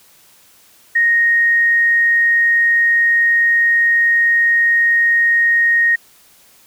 sine tone, 1864.7 Hz, A#6, in tune, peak -10 dBFS, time 0.95-5.96 s, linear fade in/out 10 ms, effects white hiss -49 dBFS RMS until 6.66 s

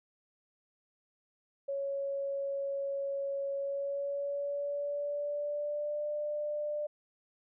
sine tone with pitch glide, 555 to 594.8 Hz, C#5 to D5, +2 to +22 cents, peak -32 dBFS, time 1.68-6.87 s, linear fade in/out 10 ms, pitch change +120 cents, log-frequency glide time 3.55-6.06 s, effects none

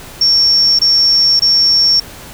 sine tone bursts, 5480 Hz, F8, 34 cents flat, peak -7 dBFS, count 3, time 0.21-2 s, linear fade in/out 5 ms, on 580 ms, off 25 ms, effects pink hiss -33 dBFS RMS until 2.33 s

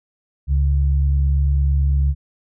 sine tone pair together, 70.27 / 139.2 Hz, C#2 / C#3, +24 / +8 cents, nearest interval octave, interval 1184 cents, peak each -14 / -23 dBFS, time 0.47-2.15 s, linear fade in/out 50 ms, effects none

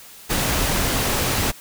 pink noise, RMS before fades -21 dBFS, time 0.29-1.52 s, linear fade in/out 20 ms, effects white hiss -43 dBFS RMS until 1.6 s

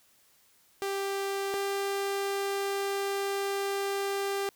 sawtooth tone pair in turn, 394 / 396.3 Hz, G4 / G4, +9 / +19 cents, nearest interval unison, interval 10 cents, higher second, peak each -26 / -25 dBFS, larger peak second, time 0.82-1.54 / 1.54-4.49 s, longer second, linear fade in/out 0 ms, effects white hiss -64 dBFS RMS until 4.55 s

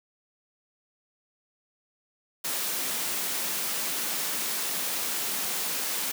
white high-pass noise, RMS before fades -30 dBFS, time 2.44-6.12 s, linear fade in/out 10 ms, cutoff 150 Hz, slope 96 dB/octave, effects none

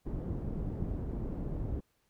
pink low-pass noise, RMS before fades -36 dBFS, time 0.05-1.81 s, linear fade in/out 20 ms, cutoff 330 Hz, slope 12 dB/octave, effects pink hiss -75 dBFS RMS until 2.09 s

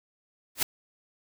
white noise with exponential growth, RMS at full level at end -18 dBFS, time 0.55-0.63 s, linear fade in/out 5 ms, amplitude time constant 16 ms, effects none

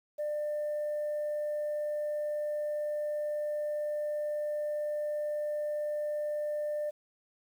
sine tone, 597 Hz, D5, 28 cents sharp, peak -29 dBFS, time 0.18-6.91 s, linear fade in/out 20 ms, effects tanh soft clip ceiling -28 dBFS + 10-bit

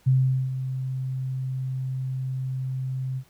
sine tone with ADSR envelope, 130.7 Hz, C3, 1 cent flat, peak -15 dBFS, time 0.06-3.24 s, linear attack 17 ms, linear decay 420 ms, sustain -11 dB, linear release 68 ms, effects pink hiss -60 dBFS RMS until 3.29 s

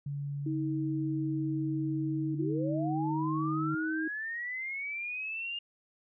sine tone with pitch glide, 142.3 to 149.37 Hz, C#3 to D3, +46 to +30 cents, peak -33 dBFS, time 0.06-3.75 s, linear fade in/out 5 ms, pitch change +84 cents, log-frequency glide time 2-3.14 s
sine tone, 316.6 Hz, D#4, 30 cents sharp, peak -31 dBFS, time 0.46-4.08 s, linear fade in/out 5 ms
sine linear sweep, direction up, 293.7 to 2836 Hz, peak -34 dBFS, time 2.34-5.59 s, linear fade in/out 5 ms
effects none

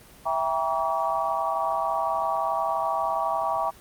sine chord, E diminished seventh, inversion none, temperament just, 659.3 / 791.1 / 949.3 / 1139.2 Hz, E5 / G5 / Bb5 / Db6, 0 / +16 / +31 / +47 cents, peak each -28 dBFS, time 0.25-3.71 s, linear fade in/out 20 ms, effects pink hiss -50 dBFS RMS until 3.8 s + Opus 24 kbps

